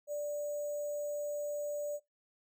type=tone with sample-and-hold; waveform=sine; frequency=587.3 Hz; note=D5; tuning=in tune; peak=-34 dBFS; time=0.07-2 s; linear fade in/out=50 ms; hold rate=7350 Hz; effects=noise-tail reverb RT60 0.2 s tail -23 dB re dry